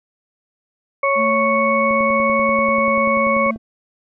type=harmonic tone; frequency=554 Hz; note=C#5; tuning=1 cent flat; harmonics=1 / 2 / 4; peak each=-18 / -18 / -20 dBFS; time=1.03-3.51 s; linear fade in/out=5 ms
type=tone; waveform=triangle; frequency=223 Hz; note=A3; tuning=23 cents sharp; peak=-20 dBFS; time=1.15-3.58 s; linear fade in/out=50 ms
type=click train; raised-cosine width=2 ms; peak=-20 dBFS; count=18; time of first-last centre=1.91-3.56 s; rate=10.3 Hz
effects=none